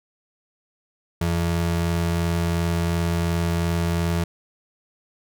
square ring-modulated tone, 128.2 Hz, C3, 35 cents flat, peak -18 dBFS, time 1.21-4.24 s, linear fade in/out 5 ms, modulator 41.4 Hz, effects none

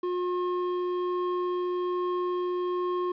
triangle tone pair together, 358.6 / 1074.6 Hz, F4 / C6, +46 / +46 cents, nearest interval octave + perfect fifth, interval 1900 cents, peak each -25 / -32 dBFS, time 0.03-3.12 s, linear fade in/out 5 ms, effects resampled to 11025 Hz + 10-bit

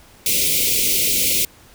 white band-stop noise, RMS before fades -18 dBFS, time 0.26-1.45 s, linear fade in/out 2 ms, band 560 to 2100 Hz, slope 96 dB/octave, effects pink hiss -48 dBFS RMS until 1.74 s

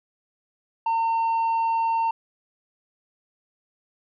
sine tone with tanh clipping, 910 Hz, A#5, 42 cents flat, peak -21 dBFS, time 0.86-2.11 s, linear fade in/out 5 ms, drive 3 dB, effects none

